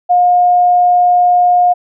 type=tone; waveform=sine; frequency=714 Hz; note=F5; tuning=38 cents sharp; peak=-6 dBFS; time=0.09-1.74 s; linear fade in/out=20 ms; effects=none